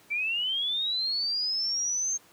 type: linear sweep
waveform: sine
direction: up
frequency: 2300 to 6420 Hz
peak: -26 dBFS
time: 0.1-2.18 s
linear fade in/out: 20 ms
effects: pink hiss -57 dBFS RMS until 2.32 s + high-pass 150 Hz 12 dB/octave